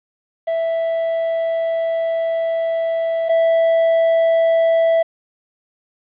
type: tone pair in turn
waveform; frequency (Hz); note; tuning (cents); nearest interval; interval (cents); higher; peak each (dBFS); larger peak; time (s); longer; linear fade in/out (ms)
triangle; 659.3 / 659.3; E5 / E5; 0 / 0; unison; 0; neither; -15 / -10; second; 0.47-3.29 / 3.29-5.03; first; 10
effects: resampled to 8000 Hz + 8-bit